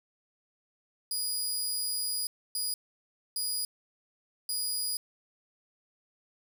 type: tone bursts at uneven times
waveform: 20% pulse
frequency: 4900 Hz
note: D#8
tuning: 27 cents flat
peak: -24 dBFS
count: 4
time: 1.11-2.27 / 2.55-2.74 / 3.36-3.65 / 4.49-4.97 s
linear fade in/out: 2 ms
effects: none